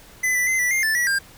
square tone with pitch steps, 2015 / 1980 / 2059 / 1967 / 2111 / 1760 / 1936 / 1601 Hz, B6 / B6 / C7 / B6 / C7 / A6 / B6 / G6, +34 / +4 / -28 / -7 / +15 / 0 / -35 / +36 cents, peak -19 dBFS, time 0.23-1.19 s, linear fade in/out 10 ms, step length 120 ms, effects pink hiss -47 dBFS RMS until 1.37 s

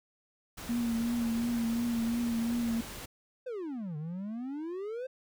pink noise, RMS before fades -43 dBFS, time 0.57-3.06 s, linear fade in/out 10 ms
sine tone with vibrato, 233.6 Hz, A#3, 4 cents sharp, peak -28 dBFS, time 0.69-2.81 s, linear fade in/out 5 ms, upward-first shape triangle, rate 2.8 Hz, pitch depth 44 cents each way
triangle exponential two-way sweep, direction down then up, 530 to 146.8 to 530 Hz, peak -33 dBFS, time 3.46-5.07 s, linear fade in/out 10 ms, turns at 3.97 s
effects none

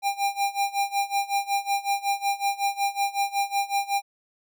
square tone with tremolo, 799 Hz, G5, 33 cents sharp, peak -21 dBFS, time 0.02-4.02 s, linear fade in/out 50 ms, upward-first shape sine, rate 5.4 Hz, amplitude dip 90%, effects none

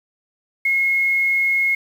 sine tone, 2164 Hz, C#7, 42 cents flat, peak -15 dBFS, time 0.65-1.75 s, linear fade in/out 5 ms, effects 7-bit

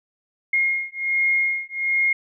sine beating tone pair, 2142 / 2143.3 Hz, C7 / C7, +40 / +41 cents, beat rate 1.3 Hz, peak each -22 dBFS, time 0.53-2.13 s, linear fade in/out 5 ms, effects none

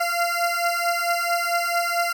20% pulse beating tone pair, 688 / 692.5 Hz, F5 / F5, -26 / -15 cents, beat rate 4.5 Hz, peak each -19 dBFS, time 0-2.13 s, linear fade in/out 10 ms, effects none

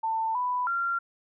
sine tone with pitch steps, 893 / 992 / 1380 Hz, A5 / B5 / F6, +25 / +7 / -21 cents, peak -25 dBFS, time 0.03-0.99 s, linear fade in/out 10 ms, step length 320 ms, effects none

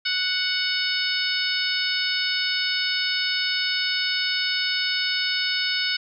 harmonic tone, 740 Hz, F#5, in tune, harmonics 2 / 3 / 4 / 5 / 6 / 7, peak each -29 / -29 / -29 / -29 / -29 / -29 dBFS, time 0.05-5.97 s, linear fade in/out 10 ms, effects none

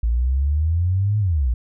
sine exponential two-way sweep, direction up then down, 55.4 to 107.8 to 55.4 Hz, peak -16 dBFS, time 0.03-1.54 s, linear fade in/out 5 ms, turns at 1.19 s, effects none

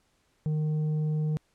sine tone with tanh clipping, 153.7 Hz, D#3, 21 cents flat, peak -26 dBFS, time 0.46-1.37 s, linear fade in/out 0 ms, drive 5 dB, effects pink hiss -70 dBFS RMS until 1.54 s + low-pass 10000 Hz 12 dB/octave

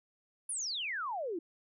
sine exponential sweep, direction down, 10548 to 315.2 Hz, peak -34 dBFS, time 0.49-1.39 s, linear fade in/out 5 ms, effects none

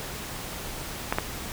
clicks, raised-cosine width 0.5 ms, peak -8 dBFS, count 2, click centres 1.125 / 1.185 s, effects pink hiss -36 dBFS RMS until 1.52 s

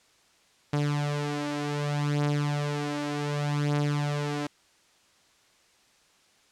sawtooth beating tone pair, 146 / 146.66 Hz, D3 / D3, -10 / -2 cents, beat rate 0.66 Hz, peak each -24 / -27 dBFS, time 0.73-4.47 s, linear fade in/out 5 ms, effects white hiss -62 dBFS RMS until 6.51 s + low-pass 7000 Hz 12 dB/octave

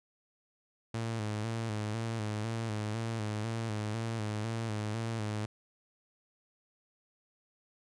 sawtooth tone with vibrato, 110 Hz, A2, in tune, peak -29 dBFS, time 0.94-5.46 s, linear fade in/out 5 ms, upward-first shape square, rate 2 Hz, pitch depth 58 cents each way, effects resampled to 22050 Hz

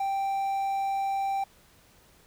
triangle tone with quantisation, 784 Hz, G5, in tune, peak -24 dBFS, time 0-1.44 s, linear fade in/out 5 ms, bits 9, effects pink hiss -59 dBFS RMS until 2.26 s

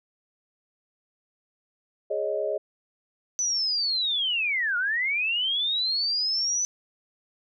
sine chord, Ab suspended fourth, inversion none, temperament just, 415.3 / 553.7 / 623 Hz, Ab4 / Db5 / Eb5, 0 / -2 / +2 cents, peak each -30 / -30 / -28 dBFS, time 2.1-2.58 s, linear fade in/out 10 ms
sine linear two-way sweep, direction down then up, 6040 to 1396.9 to 6040 Hz, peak -23 dBFS, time 3.39-6.65 s, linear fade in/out 0 ms, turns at 4.77 s
effects none

